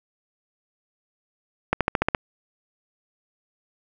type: accelerating click train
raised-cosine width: 0.5 ms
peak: -4 dBFS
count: 7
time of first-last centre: 1.73-2.148 s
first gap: 77 ms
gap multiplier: 0.96
effects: none